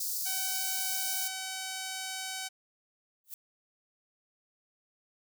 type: high-pass noise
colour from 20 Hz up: white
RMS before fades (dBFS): -34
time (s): 0-1.28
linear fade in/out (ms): 5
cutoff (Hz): 4400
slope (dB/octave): 48
type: tone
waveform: 5% pulse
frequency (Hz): 759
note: F#5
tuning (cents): +44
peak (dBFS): -24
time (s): 0.25-2.49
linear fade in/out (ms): 20
type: noise with exponential growth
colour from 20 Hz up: violet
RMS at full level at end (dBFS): -37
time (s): 3.24-3.34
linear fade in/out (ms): 1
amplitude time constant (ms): 20
effects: none